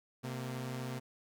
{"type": "tone pair together", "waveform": "sawtooth", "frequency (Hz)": [128.9, 229.7], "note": ["C3", "A#3"], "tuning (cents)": [-26, -25], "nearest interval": "minor seventh", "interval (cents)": 1001, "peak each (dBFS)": [-35, -40], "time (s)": [0.23, 1], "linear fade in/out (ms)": 20, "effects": []}